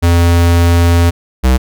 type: tone pair in turn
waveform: square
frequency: 85.6 / 64.13 Hz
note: F2 / C2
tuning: -34 / -34 cents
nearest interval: perfect fourth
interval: 500 cents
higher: first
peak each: -7 dBFS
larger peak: neither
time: 0.02-1.11 / 1.43-1.58 s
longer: first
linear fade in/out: 20 ms
effects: none